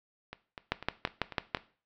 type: two click trains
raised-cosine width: 0.3 ms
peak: -11 / -24 dBFS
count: 6 / 6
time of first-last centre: 0.72-1.548 / 0.33-1.571 s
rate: 6.04 / 4.03 Hz
effects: noise-tail reverb RT60 0.4 s tail -17 dB re dry + low-pass 5000 Hz 12 dB/octave